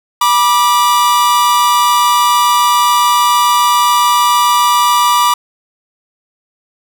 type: tone pair together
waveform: 45% pulse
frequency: 973 / 1180 Hz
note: B5 / D6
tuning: -26 / +8 cents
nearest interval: minor third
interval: 334 cents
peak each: -11 dBFS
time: 0.21-5.34 s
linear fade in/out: 5 ms
effects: none